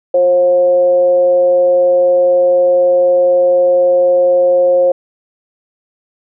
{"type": "tone with frequency modulation", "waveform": "sine", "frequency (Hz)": 535, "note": "C5", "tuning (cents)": 38, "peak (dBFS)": -7, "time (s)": [0.14, 4.92], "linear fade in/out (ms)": 5, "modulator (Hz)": 182, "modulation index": 0.32, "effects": []}